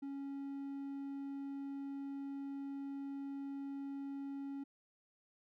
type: tone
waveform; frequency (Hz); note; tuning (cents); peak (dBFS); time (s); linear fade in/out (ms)
triangle; 277.2; C#4; 0; -39; 0.02-4.64; 10
effects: none